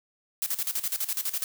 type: noise with tremolo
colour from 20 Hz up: blue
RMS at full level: -28 dBFS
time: 0.42-1.44 s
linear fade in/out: 0 ms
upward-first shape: square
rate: 12 Hz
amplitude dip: 80%
effects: none